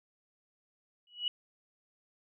sine tone with exponential growth, 2928 Hz, F#7, 19 cents flat, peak -26 dBFS, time 1.07-1.28 s, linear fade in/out 2 ms, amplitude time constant 44 ms, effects none

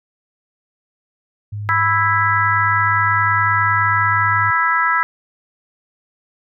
sine tone, 103.83 Hz, G#2, in tune, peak -23 dBFS, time 1.52-4.51 s, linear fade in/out 10 ms
harmonic tone, 329.6 Hz, E4, in tune, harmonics 3 / 4 / 5 / 6, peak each -20 / -17 / -19 / -21 dBFS, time 1.69-5.03 s, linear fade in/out 0 ms
effects none

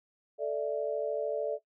sine chord, A suspended fourth, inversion none, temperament just, 440 / 586.7 / 660 Hz, A4 / D5 / E5, 0 / -2 / +2 cents, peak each -33 / -32 / -36 dBFS, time 0.38-1.59 s, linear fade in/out 50 ms, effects noise-tail reverb RT60 0.1 s tail -18 dB re dry

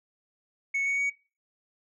sine tone with pitch steps, 2211 / 2230 / 2250 Hz, C#7 / C#7 / C#7, -5 / +10 / +25 cents, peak -22 dBFS, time 0.74-1.1 s, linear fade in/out 10 ms, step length 120 ms, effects noise-tail reverb RT60 0.3 s tail -19 dB re dry + tanh soft clip ceiling -24 dBFS

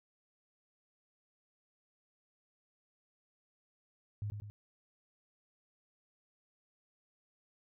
sine tone with echo, 103.9 Hz, G#2, 1 cent sharp, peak -35 dBFS, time 4.22-4.3 s, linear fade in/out 0 ms, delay 100 ms, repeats 2, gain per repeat -5 dB, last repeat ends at 4.5 s, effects none

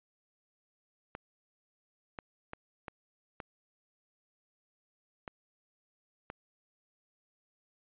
clicks, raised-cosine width 0.5 ms, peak -25 dBFS, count 7, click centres 1.151 / 2.188 / 2.534 / 2.882 / 3.402 / 5.278 / 6.301 s, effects resampled to 8000 Hz

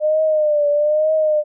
sine tone with vibrato, 605 Hz, D#5, 49 cents flat, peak -13 dBFS, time 0-1.44 s, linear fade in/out 50 ms, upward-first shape triangle, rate 1.1 Hz, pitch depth 75 cents each way, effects none

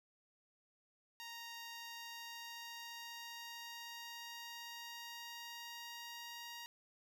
10% pulse tone with pitch glide, 932.3 to 942 Hz, A#5 to A#5, 0 to +18 cents, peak -39 dBFS, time 1.2-6.66 s, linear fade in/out 0 ms, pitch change +18 cents, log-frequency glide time 1.68-6.51 s, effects none

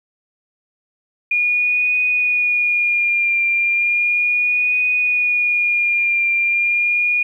sine tone with vibrato, 2431 Hz, D#7, 41 cents flat, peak -14 dBFS, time 1.31-7.23 s, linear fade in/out 5 ms, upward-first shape triangle, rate 0.35 Hz, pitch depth 37 cents each way, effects 9-bit

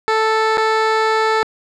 15% pulse tone with dropouts, 440 Hz, A4, in tune, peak -7 dBFS, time 0.08-1.43 s, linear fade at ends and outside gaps 0 ms, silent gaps 0.573-0.579 s, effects low-pass 4000 Hz 12 dB/octave

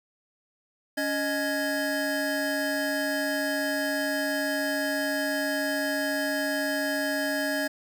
square tone cluster, 281.9 / 619 / 1667 Hz, C#4 / D#5 / G#6, +29 / -9 / +6 cents, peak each -31 dBFS, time 0.97-7.68 s, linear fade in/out 10 ms, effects none

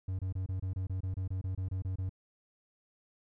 triangle tone bursts, 93.7 Hz, F#2, 22 cents sharp, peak -30 dBFS, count 15, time 0.08-2.094 s, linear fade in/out 5 ms, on 110 ms, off 26 ms, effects none

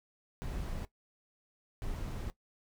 brown noise bursts at uneven times, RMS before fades -38 dBFS, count 2, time 0.42-0.85 / 1.82-2.3 s, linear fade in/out 0 ms, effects noise-tail reverb RT60 0.1 s tail -17 dB re dry

